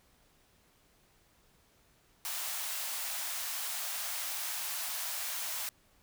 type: high-pass noise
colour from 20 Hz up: white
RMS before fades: -37 dBFS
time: 2.25-5.69 s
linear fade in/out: 0 ms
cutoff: 610 Hz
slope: 48 dB/octave
effects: pink hiss -67 dBFS RMS until 6.02 s